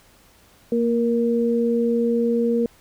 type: tone pair together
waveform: sine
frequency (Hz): 233.1 / 470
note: A#3 / A#4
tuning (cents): 0 / +14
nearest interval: octave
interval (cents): 1214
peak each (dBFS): -20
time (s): 0.72-2.66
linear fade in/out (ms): 2
effects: pink hiss -54 dBFS RMS until 2.8 s